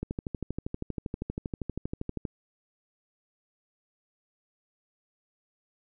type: click train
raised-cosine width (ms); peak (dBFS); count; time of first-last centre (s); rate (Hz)
3; -19; 29; 0.03-2.252; 12.6
effects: none